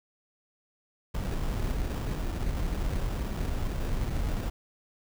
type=noise with sample-and-hold; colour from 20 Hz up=brown; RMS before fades=-30 dBFS; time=1.14-4.5 s; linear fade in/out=10 ms; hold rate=2100 Hz; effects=none